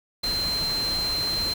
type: tone in noise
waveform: sine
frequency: 4125 Hz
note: C8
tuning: 25 cents flat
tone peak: -24 dBFS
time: 0.23-1.54 s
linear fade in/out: 10 ms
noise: pink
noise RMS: -33 dBFS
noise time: 0.23-1.54 s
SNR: +6 dB
effects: none